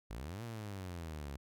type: exponential two-way sweep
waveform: sawtooth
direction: up then down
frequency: 49 to 119.5 to 67.2 Hz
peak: -38 dBFS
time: 0.1-1.37 s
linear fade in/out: 10 ms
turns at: 0.43 s
effects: none